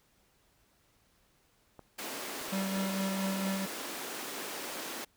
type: clicks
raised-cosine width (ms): 1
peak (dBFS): -34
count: 4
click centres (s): 1.793 / 2.414 / 2.484 / 2.767
type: high-pass noise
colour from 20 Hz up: pink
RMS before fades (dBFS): -40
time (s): 1.98-5.05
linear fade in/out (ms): 10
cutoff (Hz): 250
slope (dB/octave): 24
type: tone with tremolo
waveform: square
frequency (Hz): 193.2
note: G3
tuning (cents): -25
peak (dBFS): -31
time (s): 2.52-3.66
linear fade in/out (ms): 10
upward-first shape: sine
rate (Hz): 4.4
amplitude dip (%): 30
effects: pink hiss -69 dBFS RMS until 5.16 s